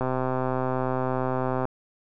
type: click train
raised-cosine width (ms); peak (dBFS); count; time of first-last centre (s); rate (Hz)
1; -13; 213; 0.01-1.653; 129
effects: none